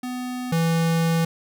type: tone pair in turn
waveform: square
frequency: 250 / 165.18 Hz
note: B3 / E3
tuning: +21 / +4 cents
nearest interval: perfect fifth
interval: 717 cents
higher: first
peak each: -28 / -19 dBFS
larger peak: second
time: 0.03-0.52 / 0.52-1.25 s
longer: second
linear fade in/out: 5 ms
effects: none